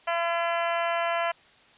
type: harmonic tone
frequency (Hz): 338.9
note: E4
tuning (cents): +48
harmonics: 2 / 3 / 4 / 5 / 6 / 7 / 8 / 9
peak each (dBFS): -27 / -31 / -33 / -35 / -37 / -38 / -39 / -40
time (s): 0.07-1.32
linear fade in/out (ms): 10
effects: white hiss -56 dBFS RMS until 1.77 s + resampled to 8000 Hz